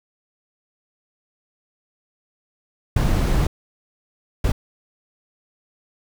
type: noise bursts at uneven times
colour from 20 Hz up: brown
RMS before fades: -18 dBFS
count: 2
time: 2.96-3.47 / 4.44-4.52 s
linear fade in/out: 5 ms
effects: none